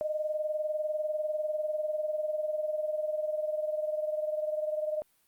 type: tone pair together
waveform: sine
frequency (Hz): 610 / 630.1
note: D#5 / D#5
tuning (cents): -34 / +22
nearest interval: minor second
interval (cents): 56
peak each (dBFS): -30 / -36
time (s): 0.01-5.02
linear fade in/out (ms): 0
effects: white hiss -69 dBFS RMS until 5.27 s + Opus 48 kbps